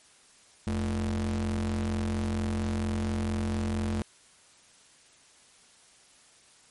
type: ring-modulated tone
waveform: square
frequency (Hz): 65.41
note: C2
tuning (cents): 0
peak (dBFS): -25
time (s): 0.67-4.02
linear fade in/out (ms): 0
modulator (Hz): 153
effects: white hiss -58 dBFS RMS until 6.7 s + MP3 48 kbps